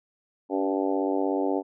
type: harmonic tone with a mistuned harmonic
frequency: 96.5 Hz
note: G2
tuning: 27 cents flat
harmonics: 3 / 4 / 5 / 6 / 7 / 8 / 9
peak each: -27 / -29 / -31 / -33 / -34 / -35 / -36 dBFS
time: 0.49-1.63 s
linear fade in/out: 50 ms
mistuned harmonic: 3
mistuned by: -17 cents
effects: none